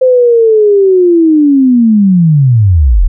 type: linear sweep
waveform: sine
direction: down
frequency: 520 to 33.58 Hz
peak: -3 dBFS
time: 0.01-3.08 s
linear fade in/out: 10 ms
effects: none